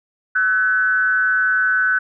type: tone with frequency modulation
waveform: sine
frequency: 1507 Hz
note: F#6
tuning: 31 cents sharp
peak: -14 dBFS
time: 0.35-1.99 s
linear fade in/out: 10 ms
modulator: 192 Hz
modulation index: 0.51
effects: none